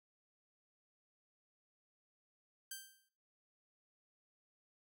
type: tone with exponential decay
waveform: 5% pulse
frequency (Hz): 1568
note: G6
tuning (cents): 0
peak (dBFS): -31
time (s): 2.71-3.09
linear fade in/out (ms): 5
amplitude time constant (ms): 82
effects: noise-tail reverb RT60 0.5 s tail -18 dB re dry